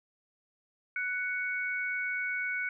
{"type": "tone pair together", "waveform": "sine", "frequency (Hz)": [1487, 2228], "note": ["F#6", "C#7"], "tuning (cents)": [8, 8], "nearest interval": "perfect fifth", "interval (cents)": 700, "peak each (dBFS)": [-33, -33], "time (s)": [0.96, 2.69], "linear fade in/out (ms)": 2, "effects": []}